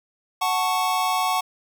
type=chord; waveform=square; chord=F# minor; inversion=none; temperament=equal; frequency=740 / 880 / 1108.7 Hz; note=F#5 / A5 / C#6; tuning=0 / 0 / 0 cents; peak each=-25 / -27 / -25 dBFS; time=0.41-1.41 s; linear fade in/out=10 ms; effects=none